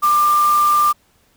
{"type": "tone in noise", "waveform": "sine", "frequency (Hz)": 1191, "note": "D6", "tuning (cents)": 24, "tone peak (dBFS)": -11, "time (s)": [0.02, 0.93], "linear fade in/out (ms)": 20, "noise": "white", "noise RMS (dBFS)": -29, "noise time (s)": [0.02, 0.93], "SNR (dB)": 15, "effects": ["pink hiss -58 dBFS RMS until 1.36 s"]}